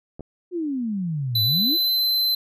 clicks, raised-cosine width 2 ms, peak -24 / -22 dBFS, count 2, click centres 0.195 / 0.207 s
sine exponential two-way sweep, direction down then up, 368.8 to 104.8 to 368.8 Hz, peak -23 dBFS, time 0.51-1.78 s, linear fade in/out 50 ms, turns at 1.43 s
square tone with pitch glide, 3999 to 4064 Hz, B7 to B7, +21 to +49 cents, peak -19 dBFS, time 1.35-2.35 s, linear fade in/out 5 ms, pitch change +28 cents, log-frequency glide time 1.49-2.05 s
effects none

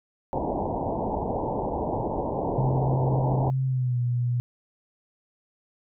white low-pass noise, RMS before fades -28 dBFS, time 0.33-3.5 s, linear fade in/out 0 ms, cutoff 940 Hz, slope 96 dB/octave
sine tone with pitch glide, 132 to 121.75 Hz, C3 to B2, +16 to -24 cents, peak -22 dBFS, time 2.58-4.4 s, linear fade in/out 0 ms, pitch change -140 cents, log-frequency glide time 3.65-3.99 s
effects none

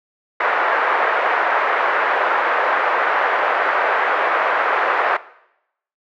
white band-pass noise, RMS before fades -18 dBFS, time 0.4-5.17 s, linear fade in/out 5 ms, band 480 to 1700 Hz, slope 24 dB/octave, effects noise-tail reverb RT60 0.8 s tail -18 dB re dry

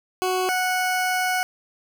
20% pulse tone pair in turn, 370 / 737 Hz, F#4 / F#5, 0 / -7 cents, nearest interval octave, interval 1193 cents, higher second, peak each -16 dBFS, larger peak neither, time 0.22-0.49 / 0.49-1.43 s, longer second, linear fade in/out 0 ms, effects none

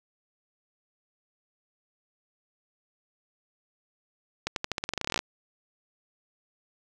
accelerating click train, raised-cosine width 0.2 ms, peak -11 dBFS, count 18, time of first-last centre 4.47-5.191 s, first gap 92 ms, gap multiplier 0.89, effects none

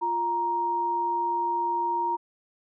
sine tone pair together, 348.8 / 937 Hz, F4 / A#5, -2 / +9 cents, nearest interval octave + perfect fourth, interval 1711 cents, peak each -34 / -24 dBFS, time 0.01-2.17 s, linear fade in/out 20 ms, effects none

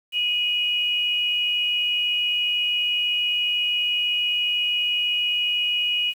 sine tone pair together, 2489 / 2905 Hz, D#7 / F#7, 0 / -32 cents, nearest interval minor third, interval 268 cents, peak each -26 / -21 dBFS, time 0.12-6.14 s, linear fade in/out 50 ms, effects 8-bit

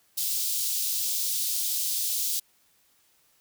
white high-pass noise, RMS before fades -28 dBFS, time 0.17-2.4 s, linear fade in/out 10 ms, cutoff 3600 Hz, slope 24 dB/octave, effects white hiss -65 dBFS RMS until 3.4 s

